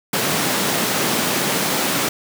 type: high-pass noise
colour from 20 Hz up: pink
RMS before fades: -20 dBFS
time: 0.13-2.09 s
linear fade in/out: 5 ms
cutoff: 150 Hz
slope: 24 dB/octave
effects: none